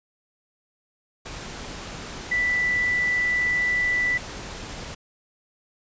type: tone in noise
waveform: sine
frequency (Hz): 1975.5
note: B6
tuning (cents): 0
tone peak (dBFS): -20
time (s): 2.31-4.18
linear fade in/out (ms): 10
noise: pink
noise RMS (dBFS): -36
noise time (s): 1.25-4.95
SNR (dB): +13
effects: resampled to 16000 Hz